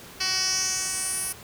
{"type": "tone with band-pass filter sweep", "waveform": "10% pulse", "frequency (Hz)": 375.2, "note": "F#4", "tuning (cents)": 24, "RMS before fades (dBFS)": -27, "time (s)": [0.2, 1.33], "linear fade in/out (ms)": 10, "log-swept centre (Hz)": [4300, 11000], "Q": 3.5, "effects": ["pink hiss -44 dBFS RMS until 1.43 s", "high-pass 60 Hz 12 dB/octave"]}